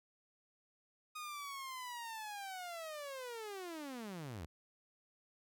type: linear sweep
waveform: sawtooth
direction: down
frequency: 1244.5 to 70 Hz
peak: -40 dBFS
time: 1.15-4.46 s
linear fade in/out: 10 ms
effects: none